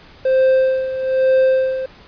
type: tone with tremolo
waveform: triangle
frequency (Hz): 523.3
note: C5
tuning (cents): 0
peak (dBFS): -8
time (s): 0.25-1.86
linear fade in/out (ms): 5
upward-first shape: sine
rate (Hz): 1.1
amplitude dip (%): 70
effects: pink hiss -44 dBFS RMS until 2.07 s + resampled to 11025 Hz